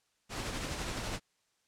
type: noise with tremolo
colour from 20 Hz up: pink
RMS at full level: -36 dBFS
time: 0.29-1.2 s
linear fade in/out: 50 ms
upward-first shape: sine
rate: 12 Hz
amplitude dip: 30%
effects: white hiss -75 dBFS RMS until 1.67 s + low-pass 8000 Hz 12 dB/octave